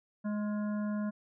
harmonic tone with a mistuned harmonic, 209.4 Hz, G#3, 15 cents sharp, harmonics 1 / 3 / 5 / 7 / 8, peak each -31 / -43 / -48 / -50 / -54 dBFS, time 0.24-1.11 s, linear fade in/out 20 ms, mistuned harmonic 7, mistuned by -51 cents, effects none

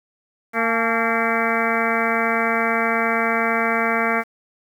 harmonic tone with a mistuned harmonic, 228.8 Hz, A#3, 32 cents flat, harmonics 1 / 2 / 3 / 4 / 5 / 6 / 7 / 8 / 9 / 10, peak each -26 / -26 / -25 / -29 / -27 / -26 / -27 / -29 / -26 / -28 dBFS, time 0.53-4.24 s, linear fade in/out 50 ms, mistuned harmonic 4, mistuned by -75 cents, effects 8-bit

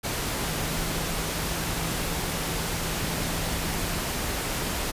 sine tone in noise, 164.81 Hz, E3, in tune, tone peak -35 dBFS, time 0.44-4.01 s, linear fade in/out 20 ms, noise pink, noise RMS -29 dBFS, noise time 0.03-4.92 s, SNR -9 dB, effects resampled to 32000 Hz

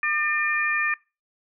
harmonic tone, 601 Hz, D5, 40 cents sharp, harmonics 2 / 3 / 4, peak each -29 / -24 / -26 dBFS, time 0.03-0.94 s, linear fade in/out 2 ms, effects noise-tail reverb RT60 0.3 s tail -24 dB re dry

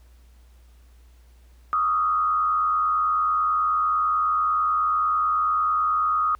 sine tone with frequency modulation, 1244.5 Hz, D#6, in tune, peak -19 dBFS, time 1.73-6.35 s, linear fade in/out 0 ms, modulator 89.1 Hz, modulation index 0.65, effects added 60 Hz sine -49 dBFS peak until 6.39 s + pink hiss -63 dBFS RMS until 6.39 s

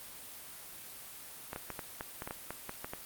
clicks, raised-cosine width 0.5 ms, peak -23 dBFS, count 12, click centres 1.531 / 1.561 / 1.703 / 1.792 / 2.009 / 2.221 / 2.275 / 2.309 / 2.506 / 2.694 / 2.845 / 2.935 s, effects white hiss -48 dBFS RMS until 3.05 s + Opus 32 kbps

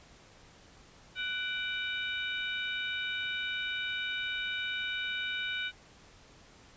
harmonic tone with a mistuned harmonic, 744 Hz, F#5, 9 cents sharp, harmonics 2 / 3 / 4 / 5, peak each -36 / -38 / -39 / -40 dBFS, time 1.15-5.72 s, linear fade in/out 50 ms, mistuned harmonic 3, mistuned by +80 cents, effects pink hiss -57 dBFS RMS until 6.76 s + resampled to 16000 Hz

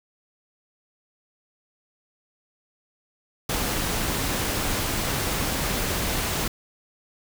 pink noise, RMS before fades -26 dBFS, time 3.49-6.48 s, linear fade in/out 5 ms, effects none

